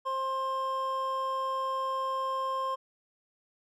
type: tone pair together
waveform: triangle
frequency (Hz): 529 / 1058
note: C5 / C6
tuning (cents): +19 / +19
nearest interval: octave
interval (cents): 1200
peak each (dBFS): -34 / -28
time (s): 0.05-2.76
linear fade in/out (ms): 20
effects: none